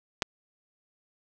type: clicks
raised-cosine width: 0.2 ms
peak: -8 / -21 dBFS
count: 2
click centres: 0.222 / 0.227 s
effects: none